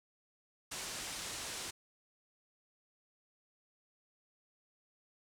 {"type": "low-pass noise", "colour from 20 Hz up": "white", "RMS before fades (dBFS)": -43, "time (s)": [0.71, 1.71], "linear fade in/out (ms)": 10, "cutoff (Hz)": 8900, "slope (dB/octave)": 24, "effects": []}